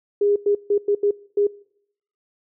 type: tone bursts at uneven times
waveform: sine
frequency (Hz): 408.4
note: G#4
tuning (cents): -29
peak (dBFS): -15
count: 6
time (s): 0.21-0.36 / 0.46-0.55 / 0.7-0.78 / 0.88-0.95 / 1.03-1.11 / 1.37-1.47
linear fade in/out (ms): 5
effects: noise-tail reverb RT60 0.7 s tail -23 dB re dry